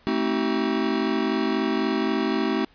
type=chord; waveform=square; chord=A diminished seventh; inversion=none; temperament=just; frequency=220 / 264 / 316.8 / 380.2 Hz; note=A3 / C4 / Eb4 / Gb4; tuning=0 / +16 / +31 / +47 cents; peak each=-28 dBFS; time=0.07-2.65 s; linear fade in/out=0 ms; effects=pink hiss -57 dBFS RMS until 2.74 s + resampled to 11025 Hz